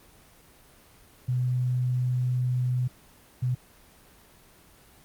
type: tone bursts at uneven times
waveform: sine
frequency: 125.5 Hz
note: B2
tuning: 28 cents sharp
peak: -23 dBFS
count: 2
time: 1.28-2.88 / 3.42-3.55 s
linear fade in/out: 10 ms
effects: pink hiss -55 dBFS RMS until 5.04 s + Opus 24 kbps